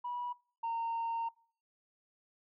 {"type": "tone pair in turn", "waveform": "sine", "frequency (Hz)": [974, 919.3], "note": ["B5", "A#5"], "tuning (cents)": [-24, -24], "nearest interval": "minor second", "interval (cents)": 100, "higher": "first", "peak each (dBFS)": [-35, -31], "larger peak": "second", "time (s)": [[0.04, 0.33], [0.63, 1.29]], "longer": "second", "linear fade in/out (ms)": 10, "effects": ["noise-tail reverb RT60 0.5 s tail -25 dB re dry", "tanh soft clip ceiling -31 dBFS"]}